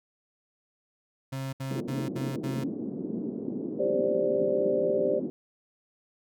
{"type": "tone bursts", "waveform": "35% pulse", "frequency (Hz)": 134.2, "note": "C3", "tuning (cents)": 44, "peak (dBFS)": -30, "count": 5, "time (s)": [1.32, 2.642], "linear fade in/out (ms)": 10, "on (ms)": 210, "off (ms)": 68}
{"type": "band-pass noise", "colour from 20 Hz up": "pink", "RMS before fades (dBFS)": -34, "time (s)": [1.71, 5.3], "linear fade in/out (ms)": 0, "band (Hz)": [210, 360], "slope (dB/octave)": 24}
{"type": "chord", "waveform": "sine", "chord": "G suspended fourth", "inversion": "none", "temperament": "equal with one note detuned", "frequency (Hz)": [393.4, 523.3, 587.3], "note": ["G4", "C5", "D5"], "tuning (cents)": [6, 0, 0], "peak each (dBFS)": -28, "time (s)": [3.79, 5.2], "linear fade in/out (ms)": 10}
{"effects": []}